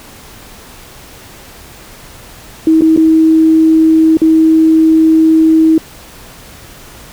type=tone with dropouts; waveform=sine; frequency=319.7 Hz; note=D#4; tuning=47 cents sharp; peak=-4 dBFS; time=2.67-5.78 s; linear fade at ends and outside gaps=2 ms; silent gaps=2.81-2.819 / 2.964-2.974 / 4.171-4.217 s; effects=pink hiss -35 dBFS RMS until 7.12 s